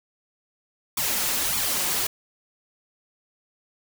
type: noise with flanger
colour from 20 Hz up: white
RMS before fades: -25 dBFS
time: 0.97-2.07 s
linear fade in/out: 5 ms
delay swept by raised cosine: 0.87 to 5.67 ms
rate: 1.7 Hz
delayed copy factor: +0.85
effects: none